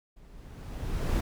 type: noise with level ramp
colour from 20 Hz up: brown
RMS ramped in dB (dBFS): -54 to -24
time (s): 0.16-1.21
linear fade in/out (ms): 10
effects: none